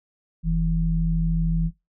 sine tone pair together, 43.39 / 163.8 Hz, F1 / E3, -10 / -11 cents, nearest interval octave + major seventh, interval 2299 cents, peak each -22 dBFS, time 0.43-1.71 s, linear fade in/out 50 ms, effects noise-tail reverb RT60 0.2 s tail -18 dB re dry

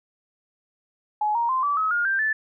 sine tone with pitch steps, 845 / 937.6 / 1040.3 / 1154.3 / 1280.8 / 1421.1 / 1576.8 / 1749.6 Hz, G#5 / A#5 / C6 / D6 / D#6 / F6 / G6 / A6, +30 / +10 / -10 / -30 / +50 / +30 / +10 / -10 cents, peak -20 dBFS, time 1.21-2.33 s, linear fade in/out 5 ms, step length 140 ms, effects none

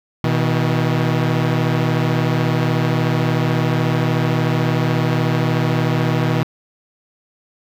sawtooth tone pair together, 122.8 / 159.2 Hz, B2 / D#3, -9 / +40 cents, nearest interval major third, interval 449 cents, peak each -14 dBFS, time 0.24-6.43 s, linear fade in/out 0 ms, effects low-pass 4000 Hz 12 dB/octave + 8-bit

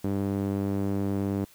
sawtooth tone with band-pass filter, 99 Hz, G2, 18 cents sharp, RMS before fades -28 dBFS, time 0.04-1.45 s, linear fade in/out 5 ms, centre 280 Hz, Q 1.2, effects white hiss -56 dBFS RMS until 1.54 s

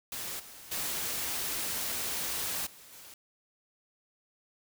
white noise with level steps, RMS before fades -38 / -49 / -34 / -53 / -50 dBFS, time 0.12-3.14 s, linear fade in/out 2 ms, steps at 0.39 / 0.71 / 2.66 / 2.92 s, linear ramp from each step 10 ms, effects none

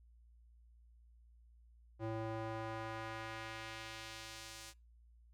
square tone with band-pass filter sweep, 111.5 Hz, A2, 23 cents sharp, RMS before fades -45 dBFS, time 1.99-4.74 s, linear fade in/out 50 ms, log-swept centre 450 to 7300 Hz, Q 0.78, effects noise-tail reverb RT60 0.3 s tail -26 dB re dry + added 58 Hz sine -61 dBFS peak until 5.33 s

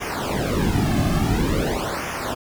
brown noise with flanger, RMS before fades -22 dBFS, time 0-2.35 s, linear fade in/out 20 ms, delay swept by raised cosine 0.24 to 2.14 ms, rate 0.48 Hz, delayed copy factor -1, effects none

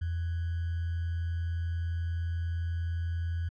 sine tone with sample-and-hold, 84.3 Hz, E2, 39 cents sharp, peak -29 dBFS, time 0.01-3.49 s, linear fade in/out 10 ms, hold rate 1575 Hz, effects low-pass 3000 Hz 12 dB/octave

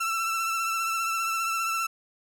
30% pulse tone with vibrato, 1336 Hz, E6, 23 cents sharp, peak -23 dBFS, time 0-1.87 s, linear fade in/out 10 ms, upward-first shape triangle, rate 15 Hz, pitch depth 36 cents each way, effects none

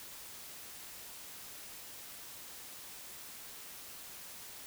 silence, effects white hiss -49 dBFS RMS until 4.66 s

